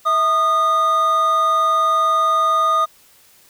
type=tone pair together; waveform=triangle; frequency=651 / 1228.9 Hz; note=E5 / D#6; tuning=-22 / -22 cents; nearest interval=major seventh; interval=1100 cents; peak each=-22 / -12 dBFS; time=0.05-2.86 s; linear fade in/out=20 ms; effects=white hiss -51 dBFS RMS until 3.49 s